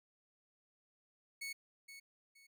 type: tone with echo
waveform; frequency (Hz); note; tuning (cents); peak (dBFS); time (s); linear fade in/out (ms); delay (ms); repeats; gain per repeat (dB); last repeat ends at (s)
sawtooth; 2212; C#7; -4; -38; 1.41-1.53; 10; 470; 2; -10; 2.47
effects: none